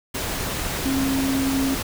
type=tone in noise; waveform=sine; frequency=269.1 Hz; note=C4; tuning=49 cents sharp; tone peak=-20 dBFS; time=0.85-1.75 s; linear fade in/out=10 ms; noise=pink; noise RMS=-27 dBFS; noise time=0.14-1.83 s; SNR=+4 dB; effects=none